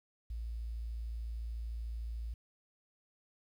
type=tone with quantisation; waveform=sine; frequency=56.8 Hz; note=A#1; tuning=44 cents flat; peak=-37 dBFS; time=0.3-2.34 s; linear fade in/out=5 ms; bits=11; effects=none